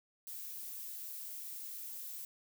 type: noise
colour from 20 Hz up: violet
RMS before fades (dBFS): -45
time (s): 0.27-2.25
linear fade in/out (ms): 2
effects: none